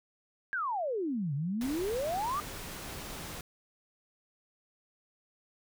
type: exponential two-way sweep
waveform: sine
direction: down then up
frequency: 1657 to 134.5 to 1231 Hz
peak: -30 dBFS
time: 0.53-2.4 s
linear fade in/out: 0 ms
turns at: 1.34 s
type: noise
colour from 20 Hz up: pink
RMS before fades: -42 dBFS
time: 1.61-3.41 s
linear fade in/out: 2 ms
effects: none